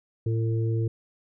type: harmonic tone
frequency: 112.9 Hz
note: A2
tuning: 45 cents sharp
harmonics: 1 / 3 / 4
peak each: -23 / -33 / -35 dBFS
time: 0.26-0.88 s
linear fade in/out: 5 ms
effects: none